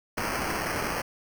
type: noise with sample-and-hold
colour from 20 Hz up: white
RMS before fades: -30 dBFS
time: 0.17-1.02 s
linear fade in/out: 10 ms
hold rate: 3675 Hz
effects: none